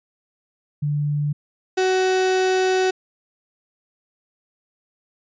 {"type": "tone pair in turn", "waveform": ["sine", "35% pulse"], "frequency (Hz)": [146.83, 374.1], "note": ["D3", "F#4"], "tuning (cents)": [0, 19], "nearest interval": "octave + major third", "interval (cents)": 1619, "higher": "second", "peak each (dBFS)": [-19, -15], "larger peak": "second", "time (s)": [[0.82, 1.33], [1.77, 2.91]], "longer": "second", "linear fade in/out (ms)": 10, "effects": ["resampled to 16000 Hz"]}